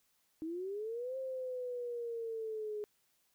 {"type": "linear two-way sweep", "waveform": "sine", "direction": "up then down", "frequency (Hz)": [311.1, 530, 416], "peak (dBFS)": -37, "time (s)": [0.42, 2.84], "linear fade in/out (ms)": 0, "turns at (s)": 1.17, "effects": ["white hiss -75 dBFS RMS until 3.34 s"]}